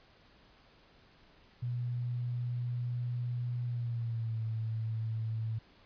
sine tone with pitch glide, 121.7 to 111.6 Hz, B2 to A2, -25 to +25 cents, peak -32 dBFS, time 1.62-5.59 s, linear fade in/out 10 ms, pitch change -150 cents, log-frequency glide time 3.64-4.4 s, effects pink hiss -62 dBFS RMS until 5.85 s + resampled to 11025 Hz

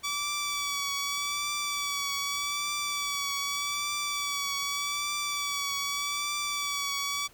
10% pulse tone with vibrato, 1148 Hz, D6, 40 cents flat, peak -21 dBFS, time 0.03-7.28 s, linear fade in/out 20 ms, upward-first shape triangle, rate 0.83 Hz, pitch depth 36 cents each way, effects pink hiss -57 dBFS RMS until 7.33 s

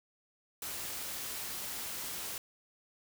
white noise, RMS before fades -40 dBFS, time 0.62-2.38 s, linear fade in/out 2 ms, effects none

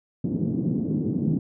pink band-pass noise, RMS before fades -25 dBFS, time 0.24-1.39 s, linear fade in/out 5 ms, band 150 to 300 Hz, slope 24 dB/octave, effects none

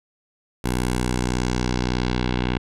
10% pulse tone with low-pass filter sweep, 61.74 Hz, B1, in tune, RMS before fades -23 dBFS, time 0.64-2.58 s, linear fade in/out 5 ms, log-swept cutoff 12000 to 3100 Hz, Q 1.6, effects none

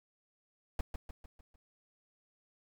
brown noise with echo, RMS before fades -32 dBFS, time 0.79-0.81 s, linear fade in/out 2 ms, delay 150 ms, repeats 5, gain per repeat -6 dB, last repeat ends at 1.56 s, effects none

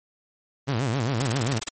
sawtooth tone with vibrato, 124.7 Hz, B2, 17 cents sharp, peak -19 dBFS, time 0.67-1.6 s, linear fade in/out 20 ms, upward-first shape sine, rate 7.5 Hz, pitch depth 230 cents each way
white noise bursts, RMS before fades -28 dBFS, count 10, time 1.2-1.689 s, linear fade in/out 5 ms, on 21 ms, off 31 ms
effects MP3 32 kbps

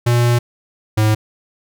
square tone pair in turn, 120 / 107.95 Hz, B2 / A2, -49 / -33 cents, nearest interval major second, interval 184 cents, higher first, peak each -12 dBFS, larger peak neither, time 0.06-0.39 / 0.97-1.15 s, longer first, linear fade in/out 10 ms, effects none

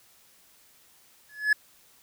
triangle tone with exponential growth, 1705 Hz, G#6, 45 cents sharp, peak -14 dBFS, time 1.29-1.53 s, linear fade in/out 5 ms, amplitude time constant 51 ms, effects white hiss -59 dBFS RMS until 2.02 s

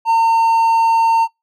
triangle tone, 910 Hz, A#5, 42 cents flat, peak -8 dBFS, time 0.05-1.28 s, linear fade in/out 50 ms, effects noise-tail reverb RT60 0.2 s tail -26 dB re dry

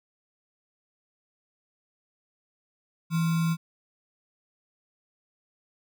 sine tone with sample-and-hold, 165.1 Hz, E3, 3 cents sharp, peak -22 dBFS, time 3.1-3.57 s, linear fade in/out 50 ms, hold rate 1225 Hz, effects none

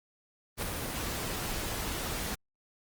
pink noise with ADSR envelope, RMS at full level -30 dBFS, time 0.57-2.35 s, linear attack 53 ms, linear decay 8 ms, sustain -5 dB, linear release 6 ms, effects Opus 24 kbps

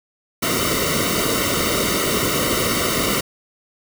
pink noise with comb filter, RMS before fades -20 dBFS, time 0.42-3.21 s, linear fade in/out 10 ms, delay 1.2 ms, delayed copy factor -0.95, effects none

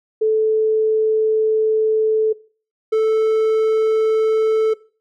sine / triangle tone pair in turn, 436.7 / 439.2 Hz, A4 / A4, -13 / -3 cents, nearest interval unison, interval 10 cents, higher second, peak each -13 / -11 dBFS, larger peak second, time 0.21-2.33 / 2.92-4.74 s, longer first, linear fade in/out 10 ms, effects noise-tail reverb RT60 0.4 s tail -20 dB re dry

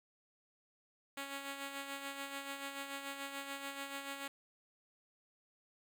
5% pulse tone with tremolo, 277.2 Hz, C#4, in tune, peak -29 dBFS, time 1.17-4.28 s, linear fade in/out 5 ms, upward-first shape sine, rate 6.9 Hz, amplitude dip 50%, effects none

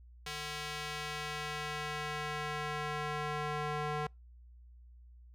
square tone with band-pass filter sweep, 150 Hz, D3, 37 cents sharp, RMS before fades -38 dBFS, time 0.26-4.07 s, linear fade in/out 5 ms, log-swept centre 3700 to 990 Hz, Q 0.75, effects noise-tail reverb RT60 0.2 s tail -26 dB re dry + added 60 Hz sine -53 dBFS peak until 5.34 s

